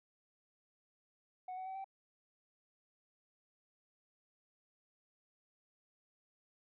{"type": "tone with pitch steps", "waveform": "sine", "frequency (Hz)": [738, 750, 762.3, 774.7], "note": ["F#5", "F#5", "G5", "G5"], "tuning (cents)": [-5, 23, -49, -21], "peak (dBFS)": -39, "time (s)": [1.48, 1.844], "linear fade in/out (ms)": 5, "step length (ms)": 91, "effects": ["tanh soft clip ceiling -40 dBFS"]}